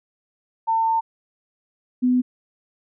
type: tone pair in turn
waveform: sine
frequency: 901 / 250.4 Hz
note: A5 / B3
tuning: +41 / +24 cents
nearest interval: octave + minor seventh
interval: 2217 cents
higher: first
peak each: -17 / -15 dBFS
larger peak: second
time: 0.67-1.01 / 2.02-2.22 s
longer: first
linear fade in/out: 20 ms
effects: none